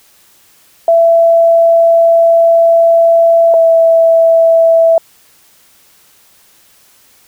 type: tone pair in turn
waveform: sine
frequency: 668 / 659.6 Hz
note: E5 / E5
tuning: +23 / +1 cents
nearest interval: unison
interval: 22 cents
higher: first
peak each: -4 dBFS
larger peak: neither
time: 0.88-3.54 / 3.54-4.98 s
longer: first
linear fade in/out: 2 ms
effects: white hiss -47 dBFS RMS until 7.27 s